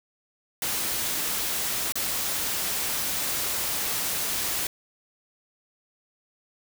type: noise with dropouts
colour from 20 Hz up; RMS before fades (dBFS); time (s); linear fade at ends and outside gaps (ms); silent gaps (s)
white; -28; 0.62-4.67; 2; 1.922-1.955
effects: none